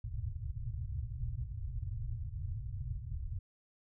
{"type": "low-pass noise", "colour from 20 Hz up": "white", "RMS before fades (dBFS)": -39, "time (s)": [0.04, 3.39], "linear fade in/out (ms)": 5, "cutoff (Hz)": 130, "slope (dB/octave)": 96, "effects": []}